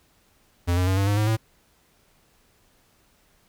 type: tone with pitch steps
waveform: square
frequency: 87.31 / 90.86 / 94.55 / 98.4 / 102.4 / 106.56 / 110.9 Hz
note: F2 / F#2 / F#2 / G2 / G#2 / G#2 / A2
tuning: 0 / -31 / +38 / +7 / -24 / +45 / +14 cents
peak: -20 dBFS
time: 0.67-1.37 s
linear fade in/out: 20 ms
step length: 100 ms
effects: pink hiss -62 dBFS RMS until 3.48 s